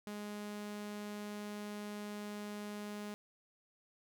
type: tone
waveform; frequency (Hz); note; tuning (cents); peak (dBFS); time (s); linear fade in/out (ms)
sawtooth; 207.7; G#3; 0; -38; 0.07-3.14; 0
effects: none